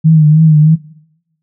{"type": "tone with vibrato", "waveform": "sine", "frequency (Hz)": 155.56, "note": "D#3", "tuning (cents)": 0, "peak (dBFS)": -3, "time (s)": [0.04, 0.76], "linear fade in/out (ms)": 20, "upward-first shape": "triangle", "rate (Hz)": 3.2, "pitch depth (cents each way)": 67, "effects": ["noise-tail reverb RT60 0.8 s tail -20 dB re dry"]}